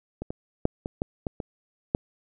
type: clicks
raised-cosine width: 2 ms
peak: -19 / -19 / -7 / -17 / -13 / -15 / -18 / -8 dBFS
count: 8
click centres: 0.22 / 0.305 / 0.654 / 0.859 / 1.019 / 1.268 / 1.402 / 1.949 s
effects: none